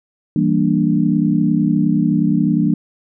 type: chord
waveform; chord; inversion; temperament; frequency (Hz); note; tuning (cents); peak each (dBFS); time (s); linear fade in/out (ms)
sine; E half-diminished seventh; none; equal; 164.81 / 196 / 233.1 / 293.7; E3 / G3 / Bb3 / D4; 0 / 0 / 0 / 0; -18; 0.36-2.74; 2
effects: none